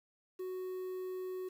triangle tone with quantisation, 370 Hz, F#4, in tune, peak -36 dBFS, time 0.39-1.49 s, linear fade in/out 10 ms, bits 10, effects none

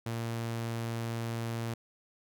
sawtooth tone, 115.5 Hz, A#2, 16 cents flat, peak -29 dBFS, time 0.06-1.74 s, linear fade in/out 5 ms, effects none

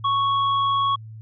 sine tone with hard clipping, 1108.7 Hz, C#6, in tune, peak -20 dBFS, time 0.04-0.96 s, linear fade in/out 10 ms, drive 9 dB, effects added 110 Hz sine -36 dBFS peak until 1.21 s + resampled to 11025 Hz

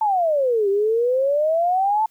sine exponential two-way sweep, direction down then up, 892 to 389.4 to 892 Hz, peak -16 dBFS, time 0.01-2.06 s, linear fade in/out 5 ms, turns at 0.69 s, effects white hiss -61 dBFS RMS until 2.1 s

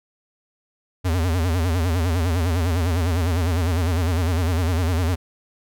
square tone with vibrato, 85.9 Hz, F2, 28 cents flat, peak -19 dBFS, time 1.04-5.16 s, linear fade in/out 20 ms, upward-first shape sine, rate 9.9 Hz, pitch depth 140 cents each way, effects none

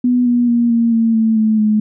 sine tone with pitch steps, 246.9 / 241.8 / 236.8 / 232 / 227.2 / 222.5 / 217.9 / 213.5 Hz, B3 / B3 / A#3 / A#3 / A#3 / A3 / A3 / G#3, 0 / -36 / +27 / -8 / -44 / +20 / -17 / +48 cents, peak -10 dBFS, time 0.04-1.8 s, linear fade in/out 5 ms, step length 220 ms, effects none

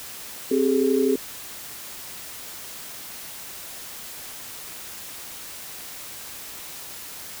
sine tone cluster, 263.1 / 395.3 / 427.4 Hz, C4 / G4 / G#4, +10 / +15 / +50 cents, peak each -22 dBFS, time 0.51-1.16 s, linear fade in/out 5 ms, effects white hiss -38 dBFS RMS until 7.4 s

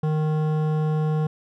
triangle tone with hard clipping, 154.5 Hz, D#3, 12 cents flat, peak -22 dBFS, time 0.03-1.27 s, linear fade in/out 5 ms, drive 17 dB, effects none

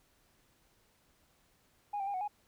sine tone with pitch steps, 822 / 783 / 808 / 741 / 828 Hz, G#5 / G5 / G#5 / F#5 / G#5, -18 / -2 / -48 / +2 / -5 cents, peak -32 dBFS, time 1.93-2.28 s, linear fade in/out 10 ms, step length 70 ms, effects tanh soft clip ceiling -30 dBFS + pink hiss -70 dBFS RMS until 2.47 s

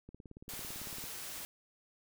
click train, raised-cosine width 3 ms, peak -37 dBFS, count 18, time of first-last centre 0.09-1.04 s, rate 17.9 Hz
white noise, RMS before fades -44 dBFS, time 0.49-1.45 s, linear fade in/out 0 ms
effects none

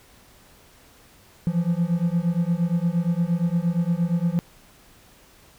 triangle beating tone pair, 167.2 / 175.8 Hz, E3 / F3, +25 / +12 cents, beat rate 8.6 Hz, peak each -21 / -21 dBFS, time 1.47-4.39 s, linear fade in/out 0 ms, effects pink hiss -53 dBFS RMS until 5.58 s

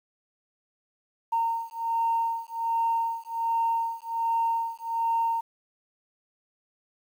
sine beating tone pair, 917 / 918.3 Hz, A#5 / A#5, -29 / -26 cents, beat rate 1.3 Hz, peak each -27 dBFS, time 1.32-5.41 s, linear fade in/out 10 ms, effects tanh soft clip ceiling -17 dBFS + 9-bit

